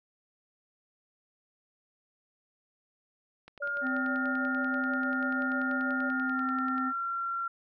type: click train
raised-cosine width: 0.3 ms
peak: -32 dBFS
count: 35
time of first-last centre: 3.48-6.781 s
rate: 10.3 Hz
type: tone with tremolo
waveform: sine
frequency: 573 Hz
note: D5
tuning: 43 cents flat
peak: -37 dBFS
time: 3.6-6.1 s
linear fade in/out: 10 ms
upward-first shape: sine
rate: 6.2 Hz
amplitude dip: 70%
type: tone with pitch glide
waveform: sine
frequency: 1414 to 1369 Hz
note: F6 to F6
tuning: +21 to -35 cents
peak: -30 dBFS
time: 3.62-7.48 s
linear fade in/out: 5 ms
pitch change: -56 cents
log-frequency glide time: 6.25-6.46 s
type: harmonic tone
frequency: 259.3 Hz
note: C4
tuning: 15 cents flat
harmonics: 1 / 3 / 5 / 7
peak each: -31 / -42 / -45 / -43 dBFS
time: 3.81-6.93 s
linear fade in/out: 50 ms
effects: none